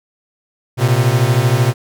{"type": "beating tone pair", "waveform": "45% pulse", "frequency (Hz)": [116.54, 129.54], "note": ["A#2", "C3"], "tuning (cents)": [0, -17], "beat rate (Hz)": 13, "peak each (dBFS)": -14, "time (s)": [0.77, 1.74], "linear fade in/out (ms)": 50, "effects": []}